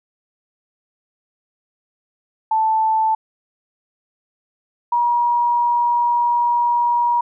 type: tone pair in turn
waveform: sine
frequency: 880 / 955.5 Hz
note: A5 / A#5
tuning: 0 / +43 cents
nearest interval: minor second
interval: 143 cents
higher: second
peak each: -14 dBFS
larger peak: neither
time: 2.51-3.15 / 4.92-7.21 s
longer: second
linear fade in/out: 5 ms
effects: none